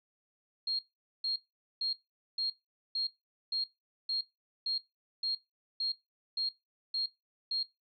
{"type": "tone bursts", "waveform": "sine", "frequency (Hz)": 4242, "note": "C8", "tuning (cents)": 23, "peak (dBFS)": -30, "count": 13, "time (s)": [0.67, 7.63], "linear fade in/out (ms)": 5, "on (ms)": 120, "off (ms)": 450, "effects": ["noise-tail reverb RT60 0.2 s tail -19 dB re dry"]}